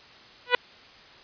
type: tone with exponential growth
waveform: 10% pulse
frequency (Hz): 492.1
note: B4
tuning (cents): -6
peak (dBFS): -5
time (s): 0.46-0.55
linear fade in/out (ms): 2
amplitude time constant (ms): 18
effects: white hiss -50 dBFS RMS until 1.23 s + resampled to 11025 Hz